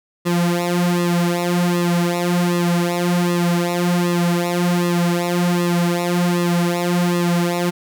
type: tone with flanger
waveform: sawtooth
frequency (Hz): 174.61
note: F3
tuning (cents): 0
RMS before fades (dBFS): -18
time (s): 0.25-7.71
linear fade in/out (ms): 20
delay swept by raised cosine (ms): 1.3 to 5.1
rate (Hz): 1.3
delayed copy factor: -0.95
effects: none